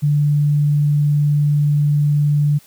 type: tone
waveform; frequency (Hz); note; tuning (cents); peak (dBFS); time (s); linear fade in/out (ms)
sine; 146.83; D3; 0; -12; 0.02-2.59; 20
effects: white hiss -49 dBFS RMS until 2.66 s